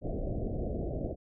pink low-pass noise, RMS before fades -34 dBFS, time 0.01-1.16 s, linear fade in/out 50 ms, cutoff 700 Hz, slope 96 dB/octave, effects none

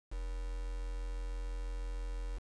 sine tone with quantisation, 43.02 Hz, F1, 25 cents flat, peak -36 dBFS, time 0.11-2.39 s, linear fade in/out 20 ms, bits 8, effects resampled to 22050 Hz

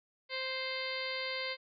harmonic tone with a mistuned harmonic, 523.3 Hz, C5, in tune, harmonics 1 / 2 / 3 / 4 / 5 / 6 / 7 / 8 / 9, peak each -41 / -46 / -47 / -39 / -48 / -46 / -46 / -44 / -45 dBFS, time 0.29-1.57 s, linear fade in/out 50 ms, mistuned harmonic 6, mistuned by -27 cents, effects none

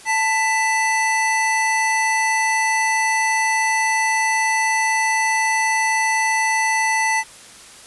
square tone pair together, 883.9 / 1988 Hz, A5 / B6, +8 / +11 cents, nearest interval octave + major second, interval 1403 cents, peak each -20 dBFS, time 0.05-7.24 s, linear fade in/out 50 ms, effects white hiss -42 dBFS RMS until 7.86 s + resampled to 24000 Hz

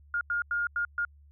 sine tone bursts at uneven times, 1418 Hz, F6, 26 cents sharp, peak -26 dBFS, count 5, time 0.14-0.21 / 0.3-0.42 / 0.51-0.67 / 0.76-0.85 / 0.98-1.05 s, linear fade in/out 2 ms, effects added 72 Hz sine -53 dBFS peak until 1.31 s

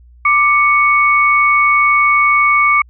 sine tone pair together, 1178 / 2220 Hz, D6 / C#7, +5 / +2 cents, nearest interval major seventh, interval 1097 cents, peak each -11 dBFS, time 0.25-2.82 s, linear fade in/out 5 ms, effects added 60 Hz sine -40 dBFS peak until 2.89 s

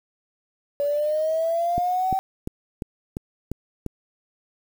sine exponential sweep, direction up, 569 to 771 Hz, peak -20 dBFS, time 0.8-2.19 s, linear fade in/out 0 ms
click train, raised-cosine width 3 ms, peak -15 dBFS, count 7, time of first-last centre 1.78-3.863 s, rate 2.88 Hz
effects 7-bit

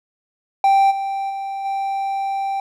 triangle tone with level steps, 784 Hz, G5, in tune, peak -9 / -19 / -22 / -18 dBFS, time 0.64-2.6 s, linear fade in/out 2 ms, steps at 0.9 / 1.29 / 1.64 s, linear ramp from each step 20 ms, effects none

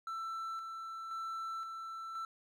triangle tone with tremolo, 1333 Hz, E6, 19 cents sharp, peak -36 dBFS, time 0.07-2.25 s, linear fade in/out 2 ms, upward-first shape square, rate 0.96 Hz, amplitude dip 35%, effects none

